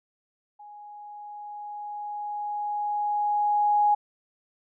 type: tone with level ramp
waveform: sine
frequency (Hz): 830.6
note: G#5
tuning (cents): 0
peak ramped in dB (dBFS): -43 to -17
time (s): 0.59-3.95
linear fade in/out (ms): 10
effects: none